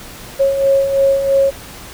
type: beating tone pair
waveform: sine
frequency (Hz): 545 / 548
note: C#5 / C#5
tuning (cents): -29 / -20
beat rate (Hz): 3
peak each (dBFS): -19 / -11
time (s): 0.39-1.51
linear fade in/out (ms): 20
effects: pink hiss -34 dBFS RMS until 1.93 s